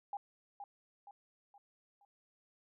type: tone with echo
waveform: sine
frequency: 809 Hz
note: G#5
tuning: 46 cents flat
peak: -37 dBFS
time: 0.13-0.17 s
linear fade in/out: 2 ms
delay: 470 ms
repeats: 4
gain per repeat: -7 dB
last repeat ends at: 2.05 s
effects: none